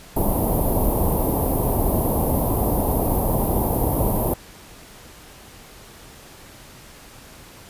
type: band-stop noise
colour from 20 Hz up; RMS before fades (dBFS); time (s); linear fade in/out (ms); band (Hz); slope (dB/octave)
pink; -20; 0.16-4.34; 5; 960 to 11000; 48
effects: pink hiss -44 dBFS RMS until 7.69 s + resampled to 32000 Hz